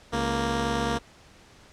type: tone pair together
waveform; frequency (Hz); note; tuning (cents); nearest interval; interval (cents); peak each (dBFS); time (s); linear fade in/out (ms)
10% pulse; 69.3 / 233.1; C#2 / A#3; 0 / 0; octave + major sixth; 2100; -21 / -18; 0.12-0.99; 20
effects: pink hiss -53 dBFS RMS until 1.72 s + low-pass 7000 Hz 12 dB/octave